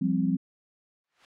sine chord, F suspended second, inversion none, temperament equal, 174.61 / 196 / 261.6 Hz, F3 / G3 / C4, 0 / 0 / 0 cents, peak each -27 dBFS, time 0.01-0.37 s, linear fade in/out 10 ms
blue noise with exponential growth, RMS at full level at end -38 dBFS, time 1.04-1.25 s, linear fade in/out 1 ms, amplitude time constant 44 ms
effects low-pass 2000 Hz 12 dB/octave

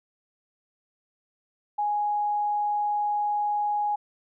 sine tone, 830.6 Hz, G#5, in tune, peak -23 dBFS, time 1.78-3.96 s, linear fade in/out 10 ms, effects none

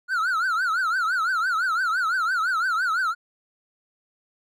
triangle tone with vibrato, 1407 Hz, F6, 12 cents sharp, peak -19 dBFS, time 0.08-3.15 s, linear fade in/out 50 ms, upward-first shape triangle, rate 5.9 Hz, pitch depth 200 cents each way, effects none

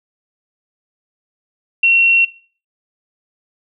sine tone, 2728 Hz, F7, 41 cents flat, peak -8 dBFS, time 1.83-2.25 s, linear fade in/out 5 ms, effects noise-tail reverb RT60 0.4 s tail -18 dB re dry

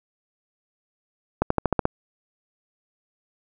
accelerating click train, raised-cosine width 1 ms, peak -5 dBFS, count 7, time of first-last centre 1.42-1.854 s, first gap 84 ms, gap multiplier 0.94, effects none

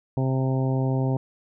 harmonic tone with a mistuned harmonic, 131.9 Hz, C3, 14 cents sharp, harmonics 1 / 2 / 3 / 4 / 5 / 6 / 7, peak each -22 / -28 / -32 / -34 / -36 / -38 / -39 dBFS, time 0.17-1.17 s, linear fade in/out 2 ms, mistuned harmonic 7, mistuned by -18 cents, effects none

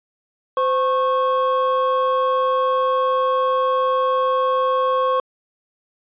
triangle tone pair together, 516 / 1093.4 Hz, C5 / C#6, -24 / -24 cents, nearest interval octave + minor second, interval 1300 cents, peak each -17 dBFS, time 0.57-5.2 s, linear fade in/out 2 ms, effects resampled to 8000 Hz

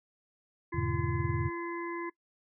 harmonic tone, 341.7 Hz, F4, 38 cents flat, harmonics 1 / 3 / 5 / 6, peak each -36 / -40 / -45 / -43 dBFS, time 0.72-2.1 s, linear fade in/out 10 ms
sine chord, E dominant seventh, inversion none, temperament equal with one note detuned, 84.38 / 103.83 / 123.47 / 146.83 Hz, E2 / G#2 / B2 / D3, +41 / 0 / 0 / 0 cents, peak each -35 dBFS, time 0.74-1.5 s, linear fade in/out 10 ms
effects noise-tail reverb RT60 0.1 s tail -21 dB re dry

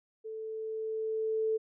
sine tone with level ramp, 440 Hz, A4, in tune, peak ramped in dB -38 to -26 dBFS, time 0.24-1.58 s, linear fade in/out 20 ms, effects none

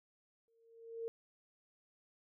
sine tone with exponential growth, 457.7 Hz, A#4, 32 cents flat, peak -36 dBFS, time 0.48-1.08 s, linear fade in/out 0 ms, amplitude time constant 130 ms, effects none

